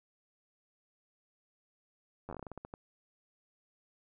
slowing click train, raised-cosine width 1 ms, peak -29 dBFS, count 13, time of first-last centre 2.29-2.739 s, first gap 10 ms, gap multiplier 1.22, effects none

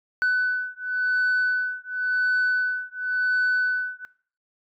sine beating tone pair, 1498 / 1498.93 Hz, F#6 / F#6, +21 / +22 cents, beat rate 0.93 Hz, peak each -22 dBFS, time 0.22-4.05 s, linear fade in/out 0 ms, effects noise-tail reverb RT60 0.5 s tail -21 dB re dry + tanh soft clip ceiling -17 dBFS

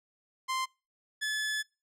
sawtooth tone pair in turn, 1044 / 1722.1 Hz, C6 / A6, -4 / -38 cents, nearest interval major sixth, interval 866 cents, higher second, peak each -26 dBFS, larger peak neither, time 0.48-0.66 / 1.21-1.63 s, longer second, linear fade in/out 20 ms, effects noise-tail reverb RT60 0.3 s tail -25 dB re dry + low-pass 10000 Hz 12 dB/octave

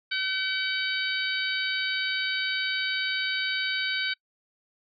harmonic tone, 761 Hz, F#5, 48 cents sharp, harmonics 2 / 3 / 4 / 5 / 6, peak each -30 / -32 / -33 / -34 / -35 dBFS, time 0.11-4.14 s, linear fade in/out 10 ms, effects noise-tail reverb RT60 0.1 s tail -25 dB re dry

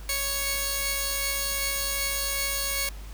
5% pulse tone pair together, 554.4 / 2215 Hz, C#5 / C#7, 0 / -2 cents, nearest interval 2 octaves, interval 2398 cents, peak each -19 / -18 dBFS, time 0.09-2.89 s, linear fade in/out 2 ms, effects added 50 Hz sine -37 dBFS peak until 3.13 s + pink hiss -49 dBFS RMS until 3.13 s

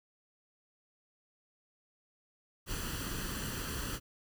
pink noise with comb filter, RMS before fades -38 dBFS, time 2.66-4 s, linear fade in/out 50 ms, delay 0.67 ms, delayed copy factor +0.65, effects none

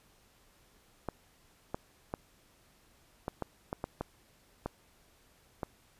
clicks, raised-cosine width 1 ms, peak -20 dBFS, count 10, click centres 1.087 / 1.745 / 2.139 / 3.281 / 3.423 / 3.729 / 3.841 / 4.01 / 4.66 / 5.632 s, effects pink hiss -65 dBFS RMS until 5.99 s + resampled to 32000 Hz

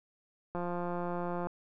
click train, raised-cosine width 1 ms, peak -23 dBFS, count 162, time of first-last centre 0.55-1.47 s, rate 175 Hz, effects none

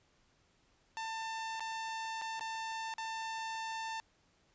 sawtooth tone with dropouts, 894 Hz, A5, 27 cents sharp, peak -34 dBFS, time 0.97-4 s, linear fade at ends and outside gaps 0 ms, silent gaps 1.596-1.605 / 2.214-2.219 / 2.395-2.409 / 2.939-2.982 s, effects pink hiss -71 dBFS RMS until 4.54 s + resampled to 16000 Hz

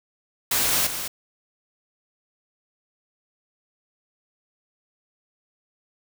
white noise with echo, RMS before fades -22 dBFS, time 0.51-0.87 s, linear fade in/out 5 ms, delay 210 ms, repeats 1, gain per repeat -8 dB, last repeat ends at 1.08 s, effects none

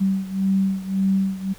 sine beating tone pair, 192.1 / 193.9 Hz, G3 / G3, -35 / -19 cents, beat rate 1.8 Hz, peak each -20 / -23 dBFS, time 0-1.54 s, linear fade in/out 20 ms, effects pink hiss -47 dBFS RMS until 1.58 s

